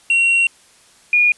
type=tone pair in turn; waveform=triangle / sine; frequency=2741 / 2438 Hz; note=F7 / D#7; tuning=-33 / -36 cents; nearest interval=major second; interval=203 cents; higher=first; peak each=-10 / -10 dBFS; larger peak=neither; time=0.1-0.47 / 1.13-1.32 s; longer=first; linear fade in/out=2 ms; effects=white hiss -50 dBFS RMS until 1.37 s + resampled to 24000 Hz